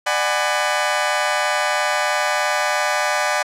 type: chord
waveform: 20% pulse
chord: G# half-diminished seventh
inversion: second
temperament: just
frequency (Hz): 598 / 747.5 / 830.6 / 996.7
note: D5 / F#5 / G#5 / B5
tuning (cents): +31 / +17 / 0 / +16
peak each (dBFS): -17 / -18 / -19 / -20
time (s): 0.06-3.43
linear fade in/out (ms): 10
effects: low-pass 9000 Hz 12 dB/octave